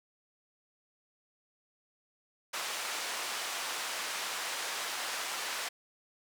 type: band-pass noise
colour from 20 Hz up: pink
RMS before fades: -37 dBFS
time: 2.53-5.69 s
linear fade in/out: 10 ms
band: 870 to 9200 Hz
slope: 12 dB/octave
effects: none